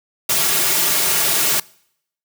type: noise with comb filter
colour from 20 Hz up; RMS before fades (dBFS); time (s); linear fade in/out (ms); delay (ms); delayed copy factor
white; -17; 0.29-1.6; 5; 3.9; -0.7
effects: noise-tail reverb RT60 0.7 s tail -24 dB re dry + high-pass 150 Hz 12 dB/octave